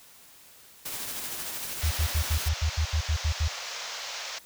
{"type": "noise with tremolo", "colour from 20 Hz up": "white", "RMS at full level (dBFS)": -34, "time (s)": [0.85, 2.49], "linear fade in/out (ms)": 10, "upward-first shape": "sine", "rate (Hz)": 13, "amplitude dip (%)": 30}
{"type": "band-pass noise", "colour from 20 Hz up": "white", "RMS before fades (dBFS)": -37, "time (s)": [1.81, 4.39], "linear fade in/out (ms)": 10, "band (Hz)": [500, 6500], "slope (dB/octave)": 48}
{"type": "tone bursts", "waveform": "sine", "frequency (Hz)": 77.78, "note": "D#2", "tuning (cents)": 0, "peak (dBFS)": -22, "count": 11, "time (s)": [1.83, 3.482], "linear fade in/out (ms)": 10, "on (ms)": 82, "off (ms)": 75}
{"effects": ["white hiss -53 dBFS RMS until 4.45 s"]}